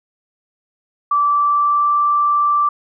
sine tone with pitch glide, 1162 to 1171.4 Hz, D6 to D6, -19 to -5 cents, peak -12 dBFS, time 1.11-2.69 s, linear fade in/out 5 ms, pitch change +14 cents, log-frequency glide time 1.24-1.98 s, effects none

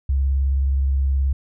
sine tone with vibrato, 67.9 Hz, C#2, 35 cents flat, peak -16 dBFS, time 0.09-1.33 s, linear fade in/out 5 ms, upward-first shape sine, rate 19 Hz, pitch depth 48 cents each way, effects none

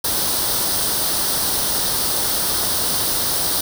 white noise with comb filter, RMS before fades -20 dBFS, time 0.04-3.61 s, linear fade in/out 5 ms, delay 0.21 ms, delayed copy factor +0.65, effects none

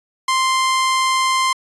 sawtooth tone, 1046.5 Hz, C6, in tune, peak -11 dBFS, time 0.28-1.53 s, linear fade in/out 5 ms, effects resampled to 24000 Hz

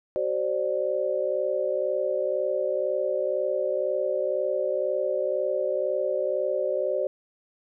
sine tone cluster, 379.3 / 531 / 593 Hz, F#4 / C5 / D5, +43 / +25 / +17 cents, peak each -30 / -27 / -27 dBFS, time 0.16-7.07 s, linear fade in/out 0 ms, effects none

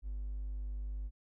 triangle tone with hard clipping, 50.1 Hz, G1, 38 cents sharp, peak -37 dBFS, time 0.02-1.11 s, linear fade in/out 50 ms, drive 4 dB, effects none

